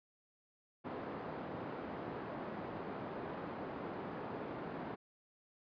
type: band-pass noise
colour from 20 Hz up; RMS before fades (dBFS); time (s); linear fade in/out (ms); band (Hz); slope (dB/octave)
pink; -44; 0.84-4.96; 20; 190 to 1100; 12
effects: resampled to 11025 Hz